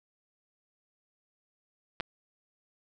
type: clicks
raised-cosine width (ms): 0.3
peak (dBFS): -17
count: 2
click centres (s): 2.001 / 2.007
effects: none